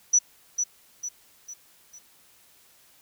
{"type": "tone with echo", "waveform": "sine", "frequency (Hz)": 5920, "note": "F#8", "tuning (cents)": 0, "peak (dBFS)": -15, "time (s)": [0.13, 0.19], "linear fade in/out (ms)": 10, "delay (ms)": 450, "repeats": 4, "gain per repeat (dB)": -7, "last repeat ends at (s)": 1.99, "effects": ["white hiss -58 dBFS RMS until 3.01 s"]}